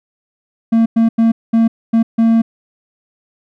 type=tone bursts at uneven times; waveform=triangle; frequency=227.3 Hz; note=A#3; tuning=43 cents flat; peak=-6 dBFS; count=6; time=0.72-0.86 / 0.96-1.09 / 1.18-1.32 / 1.53-1.68 / 1.93-2.03 / 2.18-2.42 s; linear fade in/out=10 ms; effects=none